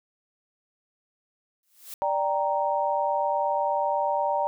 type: noise with exponential growth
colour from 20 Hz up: blue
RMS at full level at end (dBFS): -36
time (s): 1.63-1.94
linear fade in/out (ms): 2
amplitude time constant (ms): 67
type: chord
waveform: sine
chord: G minor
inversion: second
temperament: equal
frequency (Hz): 587.3 / 784 / 932.3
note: D5 / G5 / Bb5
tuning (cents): 0 / 0 / 0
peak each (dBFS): -27 / -28 / -26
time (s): 2.02-4.47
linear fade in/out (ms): 0
effects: none